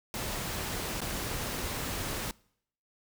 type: noise with dropouts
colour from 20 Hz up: pink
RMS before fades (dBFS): -35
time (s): 0.14-2.31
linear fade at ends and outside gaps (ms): 1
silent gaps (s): 1.005-1.016
effects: noise-tail reverb RT60 0.7 s tail -25 dB re dry